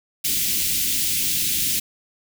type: band-stop noise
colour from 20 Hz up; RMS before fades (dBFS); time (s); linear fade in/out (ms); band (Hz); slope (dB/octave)
white; -22; 0.24-1.8; 10; 300 to 2400; 24
effects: none